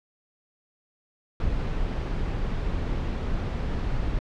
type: noise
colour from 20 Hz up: brown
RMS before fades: -27 dBFS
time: 1.4-4.19 s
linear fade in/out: 2 ms
effects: low-pass 4000 Hz 12 dB/octave